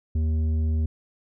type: tone with tanh clipping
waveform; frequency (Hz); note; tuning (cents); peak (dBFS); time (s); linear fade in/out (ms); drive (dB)
sine; 78.9; D#2; +25; -22; 0.15-0.86; 5; 8
effects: none